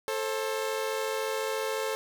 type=tone pair together; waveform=sawtooth; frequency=440 / 534.1 Hz; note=A4 / C5; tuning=0 / +36 cents; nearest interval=minor third; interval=336 cents; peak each=-27 / -29 dBFS; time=0.08-1.95 s; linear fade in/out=0 ms; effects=none